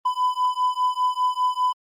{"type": "beating tone pair", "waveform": "triangle", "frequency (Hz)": [1000, 1005], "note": ["B5", "B5"], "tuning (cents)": [21, 30], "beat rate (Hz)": 5, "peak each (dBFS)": -21, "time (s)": [0.05, 1.73], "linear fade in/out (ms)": 10, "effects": ["Opus 32 kbps"]}